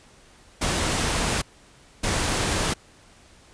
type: noise bursts at uneven times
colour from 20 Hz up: pink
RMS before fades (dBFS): -24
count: 2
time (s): 0.61-1.42 / 2.03-2.74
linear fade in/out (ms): 10
effects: pink hiss -53 dBFS RMS until 3.53 s + resampled to 22050 Hz